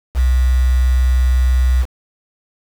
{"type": "tone with quantisation", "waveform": "sine", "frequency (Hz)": 63, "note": "B1", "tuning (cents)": 35, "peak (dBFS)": -10, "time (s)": [0.14, 1.86], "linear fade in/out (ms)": 50, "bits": 5, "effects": []}